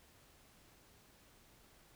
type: silence
effects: pink hiss -65 dBFS RMS until 1.95 s